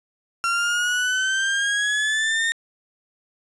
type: exponential sweep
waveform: 35% pulse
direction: up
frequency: 1366 to 1839 Hz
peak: -18 dBFS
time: 0.44-2.52 s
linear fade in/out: 0 ms
effects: resampled to 22050 Hz + 10-bit